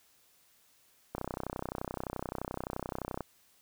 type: click train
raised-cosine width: 1 ms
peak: -21 dBFS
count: 66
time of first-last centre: 1.15-3.207 s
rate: 31.6 Hz
effects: white hiss -66 dBFS RMS until 3.61 s